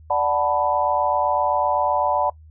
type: chord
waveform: sine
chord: B minor seventh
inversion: first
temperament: equal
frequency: 587.3 / 740 / 880 / 987.8 Hz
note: D5 / F#5 / A5 / B5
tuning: 0 / 0 / 0 / 0 cents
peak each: -23 dBFS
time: 0.1-2.3 s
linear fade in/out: 5 ms
effects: noise-tail reverb RT60 0.1 s tail -22 dB re dry + added 78 Hz sine -43 dBFS peak until 2.5 s